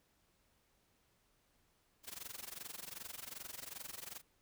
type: noise with amplitude modulation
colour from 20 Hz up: white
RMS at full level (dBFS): -45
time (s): 2.03-4.22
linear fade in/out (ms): 50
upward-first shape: sine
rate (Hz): 22.6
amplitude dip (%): 90
effects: pink hiss -75 dBFS RMS until 4.41 s